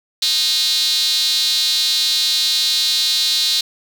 sawtooth tone with high-pass filter, 309.2 Hz, D#4, 11 cents flat, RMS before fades -17 dBFS, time 0.22-3.61 s, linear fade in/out 5 ms, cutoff 4000 Hz, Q 6.4, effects none

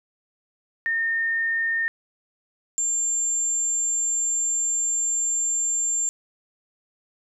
sine tone pair in turn, 1825 / 7321 Hz, A#6 / A#8, -37 / -32 cents, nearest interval 2 octaves, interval 2405 cents, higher second, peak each -21 / -21 dBFS, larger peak neither, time 0.86-1.88 / 2.78-6.09 s, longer second, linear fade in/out 0 ms, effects none

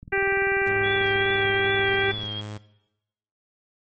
click train, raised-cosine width 5 ms, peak -29 dBFS, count 46, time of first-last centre 0.03-2.236 s, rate 20.4 Hz
harmonic tone, 392 Hz, G4, in tune, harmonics 1 / 2 / 3 / 4 / 5 / 6 / 7, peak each -24 / -30 / -37 / -26 / -27 / -30 / -39 dBFS, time 0.12-2.12 s, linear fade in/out 10 ms
sawtooth tone, 105.2 Hz, G#2, 23 cents sharp, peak -29 dBFS, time 0.66-2.58 s, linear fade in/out 10 ms
sine tone with vibrato, 3322 Hz, G#7, in tune, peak -30 dBFS, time 0.83-2.42 s, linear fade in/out 20 ms, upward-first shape triangle, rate 2.5 Hz, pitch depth 66 cents each way
effects noise-tail reverb RT60 0.9 s tail -18 dB re dry + MP3 32 kbps

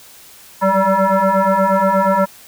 sine tone with frequency modulation, 188.3 Hz, F#3, 31 cents sharp, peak -11 dBFS, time 0.61-2.26 s, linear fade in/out 20 ms, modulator 385 Hz, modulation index 3, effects white hiss -42 dBFS RMS until 2.47 s

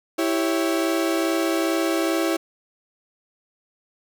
35% pulse chord, C# diminished, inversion first, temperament equal, 329.6 / 392 / 554.4 Hz, E4 / G4 / C#5, 0 / 0 / 0 cents, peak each -20 / -26 / -26 dBFS, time 0.18-2.37 s, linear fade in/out 10 ms, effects none

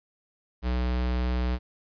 square tone, 61.74 Hz, B1, in tune, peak -25 dBFS, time 0.62-1.59 s, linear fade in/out 50 ms, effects resampled to 11025 Hz + 11-bit

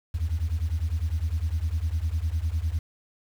sine beating tone pair, 75.5 / 85.4 Hz, D2 / F2, +48 / -38 cents, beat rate 9.9 Hz, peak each -26 dBFS, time 0.14-2.79 s, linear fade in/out 10 ms, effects tanh soft clip ceiling -19 dBFS + 8-bit

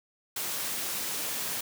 white high-pass noise, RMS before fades -33 dBFS, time 0.36-1.61 s, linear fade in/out 5 ms, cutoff 110 Hz, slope 24 dB/octave, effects none

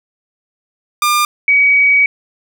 sawtooth / sine tone pair in turn, 1200 / 2265 Hz, D6 / C#7, +37 / +37 cents, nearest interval major seventh, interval 1100 cents, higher second, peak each -7 dBFS, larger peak neither, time 1.02-1.25 / 1.48-2.06 s, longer second, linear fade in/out 2 ms, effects none

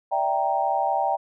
sine chord, E half-diminished seventh, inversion third, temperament equal, 587.3 / 659.3 / 784 / 932.3 Hz, D5 / E5 / G5 / Bb5, 0 / 0 / 0 / 0 cents, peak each -29 / -28 / -23 / -27 dBFS, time 0.11-1.17 s, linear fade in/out 20 ms, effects none

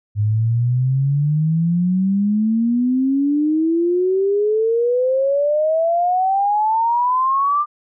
sine exponential sweep, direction up, 102.6 to 1200 Hz, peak -14 dBFS, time 0.15-7.66 s, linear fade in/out 50 ms, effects none

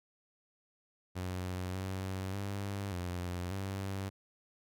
sawtooth tone with pitch steps, 91.5 / 94.8 / 99.6 / 89 / 97.1 Hz, F#2 / F#2 / G2 / F2 / G2, -19 / +43 / +28 / +33 / -16 cents, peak -32 dBFS, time 1.15-4.1 s, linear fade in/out 20 ms, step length 590 ms, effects none

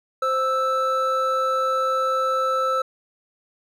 triangle tone pair together, 523 / 1318 Hz, C5 / E6, -1 / -1 cents, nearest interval octave + major third, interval 1600 cents, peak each -22 / -19 dBFS, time 0.22-2.82 s, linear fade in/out 5 ms, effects none

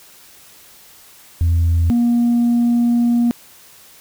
sine tone pair in turn, 83.9 / 237.8 Hz, E2 / A#3, +31 / +35 cents, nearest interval octave + tritone, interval 1804 cents, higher second, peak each -10 dBFS, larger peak neither, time 1.41-1.9 / 1.9-3.31 s, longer second, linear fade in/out 0 ms, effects tanh soft clip ceiling -10 dBFS + white hiss -45 dBFS RMS until 4 s

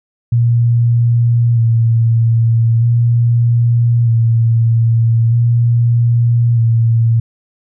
sine tone with vibrato, 116.54 Hz, A#2, in tune, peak -8 dBFS, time 0.32-7.2 s, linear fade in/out 5 ms, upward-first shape square, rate 0.4 Hz, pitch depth 25 cents each way, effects none

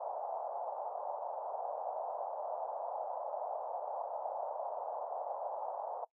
white band-pass noise, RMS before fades -40 dBFS, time 0-6.05 s, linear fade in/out 10 ms, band 570 to 870 Hz, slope 48 dB/octave, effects noise-tail reverb RT60 0.1 s tail -22 dB re dry

